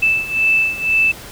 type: beating tone pair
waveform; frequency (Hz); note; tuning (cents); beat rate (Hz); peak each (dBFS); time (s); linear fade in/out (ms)
sine; 2637 / 2639; E7 / E7; 0 / +1; 2; -15 / -18; 0.02-1.12; 10
effects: pink hiss -35 dBFS RMS until 1.31 s